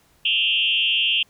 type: tone with frequency modulation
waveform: sine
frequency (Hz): 2960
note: F#7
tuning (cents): 0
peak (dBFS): -17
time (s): 0.25-1.23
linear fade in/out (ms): 5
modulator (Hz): 173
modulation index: 1.9
effects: pink hiss -59 dBFS RMS until 1.29 s